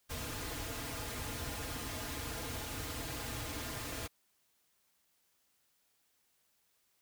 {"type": "noise with comb filter", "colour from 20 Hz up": "pink", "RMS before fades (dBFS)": -41, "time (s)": [0.09, 4.08], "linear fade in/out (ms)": 20, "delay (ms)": 5.3, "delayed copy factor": -0.95, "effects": ["white hiss -75 dBFS RMS until 7.01 s"]}